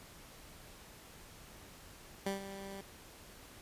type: tone with ADSR envelope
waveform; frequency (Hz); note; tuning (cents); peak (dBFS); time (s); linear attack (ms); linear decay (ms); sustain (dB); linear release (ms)
15% pulse; 196; G3; 0; -26; 2.26-2.81; 4; 130; -12; 4
effects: pink hiss -55 dBFS RMS until 3.61 s + resampled to 32000 Hz